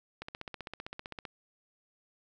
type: click train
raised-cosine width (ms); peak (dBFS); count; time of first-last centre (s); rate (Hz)
0.3; -24; 17; 0.22-1.252; 15.5
effects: none